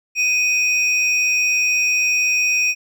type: tone pair together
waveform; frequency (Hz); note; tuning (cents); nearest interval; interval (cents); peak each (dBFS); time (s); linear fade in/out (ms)
triangle; 2497 / 5599; D#7 / F8; +6 / +4; octave + major second; 1398; -14 / -22; 0.15-2.75; 50
effects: none